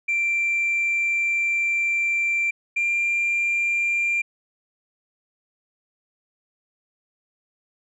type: tone pair in turn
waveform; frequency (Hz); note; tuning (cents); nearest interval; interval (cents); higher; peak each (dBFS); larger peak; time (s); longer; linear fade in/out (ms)
sine; 2356 / 2382; D7 / D7; +5 / +24; unison; 19; second; -18; neither; 0.08-2.51 / 2.76-4.22; first; 10
effects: tanh soft clip ceiling -17 dBFS